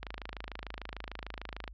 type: click train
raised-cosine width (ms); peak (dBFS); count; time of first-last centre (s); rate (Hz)
0.3; -23; 45; 0.03-1.678; 26.7
effects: added 50 Hz sine -46 dBFS peak until 1.73 s + low-pass 5000 Hz 12 dB/octave